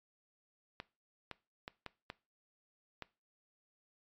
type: clicks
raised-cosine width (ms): 0.3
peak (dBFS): -26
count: 6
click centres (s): 0.801 / 1.313 / 1.679 / 1.863 / 2.101 / 3.023
effects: noise-tail reverb RT60 0.3 s tail -20 dB re dry + MP3 64 kbps